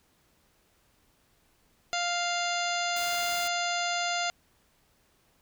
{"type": "harmonic tone", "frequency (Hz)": 698.5, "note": "F5", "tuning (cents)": 0, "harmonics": [1, 2, 3, 4, 5, 6, 7, 9, 10], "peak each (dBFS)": [-31, -34, -36, -37, -38, -39, -39, -41, -41], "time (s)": [1.93, 4.3], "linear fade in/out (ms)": 0}
{"type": "noise", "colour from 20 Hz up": "white", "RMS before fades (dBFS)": -40, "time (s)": [2.96, 3.48], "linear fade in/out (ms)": 5}
{"effects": ["pink hiss -67 dBFS RMS until 5.41 s"]}